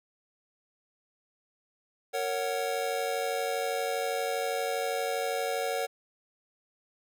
square chord, F# major, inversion first, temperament just, 462.5 / 555 / 740 Hz, A#4 / C#5 / F#5, -14 / +2 / 0 cents, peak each -34 dBFS, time 2.13-5.87 s, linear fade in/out 20 ms, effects none

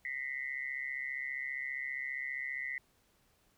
sine tone with amplitude modulation, 1997 Hz, B6, 19 cents sharp, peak -32 dBFS, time 0.05-2.78 s, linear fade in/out 2 ms, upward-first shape sine, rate 135 Hz, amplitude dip 90%, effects pink hiss -71 dBFS RMS until 3.57 s

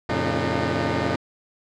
10% pulse tone cluster, 88.3 / 114 / 137.6 / 303.1 Hz, F2 / A#2 / C#3 / D#4, +20 / -38 / -12 / -45 cents, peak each -19 dBFS, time 0.09-1.16 s, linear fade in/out 5 ms, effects low-pass 4000 Hz 12 dB/octave

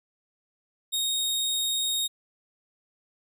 sawtooth tone, 3729 Hz, A#7, in tune, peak -22 dBFS, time 0.92-2.08 s, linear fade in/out 20 ms, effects none

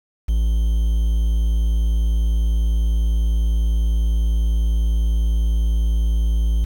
triangle tone with quantisation, 55 Hz, A1, in tune, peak -13 dBFS, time 0.28-6.65 s, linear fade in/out 10 ms, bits 7, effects none

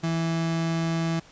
35% pulse tone, 164.81 Hz, E3, in tune, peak -22 dBFS, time 0.03-1.2 s, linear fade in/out 10 ms, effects pink hiss -52 dBFS RMS until 1.31 s + resampled to 16000 Hz

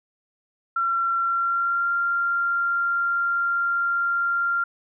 sine tone with pitch glide, 1363 to 1387.6 Hz, F6 to F6, -43 to -12 cents, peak -20 dBFS, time 0.76-4.64 s, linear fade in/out 5 ms, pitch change +31 cents, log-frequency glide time 1.19-1.91 s, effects none

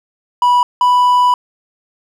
triangle tone pair in turn, 980 / 988 Hz, B5 / B5, -14 / 0 cents, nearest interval unison, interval 14 cents, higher second, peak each -6 dBFS, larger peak neither, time 0.42-0.63 / 0.81-1.34 s, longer second, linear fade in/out 2 ms, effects none

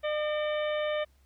harmonic tone with a mistuned harmonic, 604 Hz, D5, 48 cents sharp, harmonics 1 / 2 / 3 / 4 / 5 / 6, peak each -28 / -39 / -39 / -41 / -43 / -45 dBFS, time 0.03-1.05 s, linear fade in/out 20 ms, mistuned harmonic 4, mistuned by -76 cents, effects added 67 Hz sine -60 dBFS peak until 1.25 s + pink hiss -70 dBFS RMS until 1.25 s

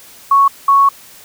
sine tone bursts at uneven times, 1108.7 Hz, C#6, in tune, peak -6 dBFS, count 2, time 0.31-0.48 / 0.68-0.89 s, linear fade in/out 5 ms, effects white hiss -40 dBFS RMS until 1.24 s

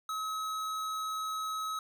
sine tone with hard clipping, 1281 Hz, E6, 50 cents flat, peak -35 dBFS, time 0.09-1.79 s, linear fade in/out 2 ms, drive 16 dB, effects none

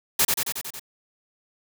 white noise with echo, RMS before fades -19 dBFS, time 0.19-0.25 s, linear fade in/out 5 ms, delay 91 ms, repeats 6, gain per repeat -3 dB, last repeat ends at 0.796 s, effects none

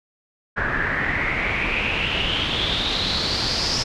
pink noise with low-pass filter sweep, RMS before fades -23 dBFS, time 0.56-3.84 s, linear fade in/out 20 ms, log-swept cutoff 1600 to 5300 Hz, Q 6.9, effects none

